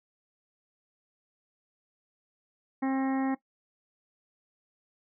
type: harmonic tone with a mistuned harmonic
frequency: 266.8 Hz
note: C4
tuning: 34 cents sharp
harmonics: 1 / 2 / 3 / 4 / 5 / 6 / 7 / 8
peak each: -26 / -40 / -35 / -42 / -47 / -52 / -44 / -49 dBFS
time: 2.82-3.35 s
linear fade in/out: 10 ms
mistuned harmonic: 8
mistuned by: +22 cents
effects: noise-tail reverb RT60 0.1 s tail -17 dB re dry